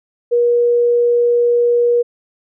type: tone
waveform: sine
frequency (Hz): 478.5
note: A#4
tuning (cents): +45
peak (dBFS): -10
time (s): 0.31-2.03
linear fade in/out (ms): 20
effects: none